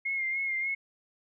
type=tone with vibrato; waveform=sine; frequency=2138 Hz; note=C7; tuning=37 cents sharp; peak=-28 dBFS; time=0.05-0.75 s; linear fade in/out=10 ms; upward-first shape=sine; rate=3.4 Hz; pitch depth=38 cents each way; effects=none